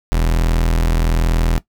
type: tone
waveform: 40% pulse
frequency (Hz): 41.15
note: E1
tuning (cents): -2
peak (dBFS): -12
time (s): 0.12-1.58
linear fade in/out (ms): 0
effects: noise-tail reverb RT60 0.1 s tail -17 dB re dry